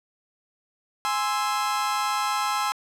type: chord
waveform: 40% pulse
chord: Ab augmented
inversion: none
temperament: equal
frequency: 830.6 / 1046.5 / 1318.5 Hz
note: Ab5 / C6 / E6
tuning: 0 / 0 / 0 cents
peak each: -27 dBFS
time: 1.05-2.72 s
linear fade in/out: 0 ms
effects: low-pass 11000 Hz 12 dB/octave